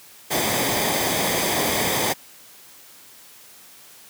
pink noise with comb filter, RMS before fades -22 dBFS, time 0.3-2.14 s, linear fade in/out 20 ms, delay 0.72 ms, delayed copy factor -0.6, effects white hiss -47 dBFS RMS until 4.09 s + high-pass 100 Hz 12 dB/octave

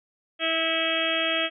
harmonic tone with a mistuned harmonic, 325.7 Hz, E4, 21 cents flat, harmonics 1 / 2 / 4 / 5 / 6 / 7 / 8 / 9 / 10, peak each -34 / -29 / -33 / -34 / -33 / -33 / -30 / -34 / -28 dBFS, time 0.39-1.5 s, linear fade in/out 50 ms, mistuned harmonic 7, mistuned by -18 cents, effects none

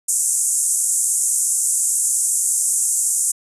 white band-pass noise, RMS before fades -19 dBFS, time 0.08-3.32 s, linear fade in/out 10 ms, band 6900 to 10000 Hz, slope 48 dB/octave, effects resampled to 32000 Hz

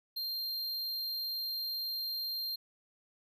square tone, 4186 Hz, C8, in tune, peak -35 dBFS, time 0.16-2.56 s, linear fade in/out 10 ms, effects none

